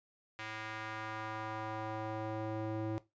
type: tone with band-pass filter sweep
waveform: square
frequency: 109.3 Hz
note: A2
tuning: 11 cents flat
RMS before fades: -40 dBFS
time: 0.39-2.98 s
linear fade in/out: 0 ms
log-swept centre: 2100 to 380 Hz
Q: 1.2
effects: noise-tail reverb RT60 0.2 s tail -17 dB re dry + resampled to 16000 Hz